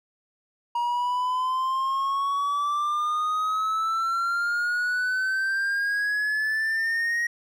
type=exponential sweep; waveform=triangle; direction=up; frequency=949 to 1891 Hz; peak=-21 dBFS; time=0.75-7.27 s; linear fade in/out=5 ms; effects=none

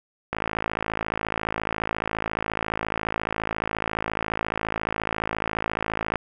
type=click train; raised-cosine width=0.5 ms; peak=-10 dBFS; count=318; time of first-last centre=0.33-6.157 s; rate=54.4 Hz; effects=none

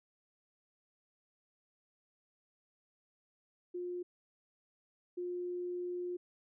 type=tone pair in turn; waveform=sine; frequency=355.7 / 355.7 Hz; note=F4 / F4; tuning=+32 / +32 cents; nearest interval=unison; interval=0 cents; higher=neither; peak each=-37 / -36 dBFS; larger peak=second; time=3.74-4.03 / 5.17-6.17 s; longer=second; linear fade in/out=10 ms; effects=none

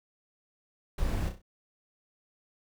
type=noise with echo; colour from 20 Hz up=brown; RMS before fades=-30 dBFS; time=0.98-1.29 s; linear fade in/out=5 ms; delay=32 ms; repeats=4; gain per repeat=-7 dB; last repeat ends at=1.418 s; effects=none

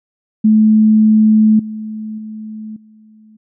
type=tone with level steps; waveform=sine; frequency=216.5 Hz; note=A3; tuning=28 cents flat; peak=-6 / -22 / -25 / -41 dBFS; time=0.44-3.37 s; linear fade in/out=10 ms; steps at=1.59 / 2.18 / 2.76 s; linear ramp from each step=5 ms; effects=none

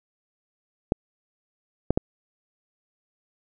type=clicks; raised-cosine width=2 ms; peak=-6 dBFS; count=3; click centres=0.921 / 1.906 / 1.975 s; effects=none

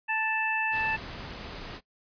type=harmonic tone; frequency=880 Hz; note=A5; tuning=in tune; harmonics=1 / 2 / 3; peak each=-31 / -30 / -30 dBFS; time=0.08-0.97 s; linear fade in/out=20 ms
type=noise; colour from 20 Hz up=pink; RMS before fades=-40 dBFS; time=0.71-1.81 s; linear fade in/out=50 ms
effects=noise-tail reverb RT60 0.1 s tail -19 dB re dry + resampled to 11025 Hz

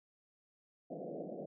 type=band-pass noise; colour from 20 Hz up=white; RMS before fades=-44 dBFS; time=0.9-1.46 s; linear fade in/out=10 ms; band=150 to 690 Hz; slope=96 dB/octave; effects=none

